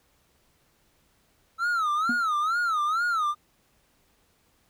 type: tone with vibrato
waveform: triangle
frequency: 1305 Hz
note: E6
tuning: 18 cents flat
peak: -21 dBFS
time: 1.58-3.35 s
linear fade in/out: 50 ms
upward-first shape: sine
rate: 2.2 Hz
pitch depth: 170 cents each way
type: tone with exponential decay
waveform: triangle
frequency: 240.4 Hz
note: B3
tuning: 46 cents flat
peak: -21 dBFS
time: 2.09-2.22 s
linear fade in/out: 5 ms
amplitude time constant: 28 ms
effects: pink hiss -66 dBFS RMS until 4.69 s